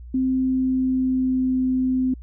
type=tone with pitch glide; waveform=sine; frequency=260 to 257.3 Hz; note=C4 to C4; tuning=-11 to -29 cents; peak=-18 dBFS; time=0.14-2.14 s; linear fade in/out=5 ms; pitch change=-18 cents; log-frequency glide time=0.4-1.59 s; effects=added 60 Hz sine -36 dBFS peak until 2.22 s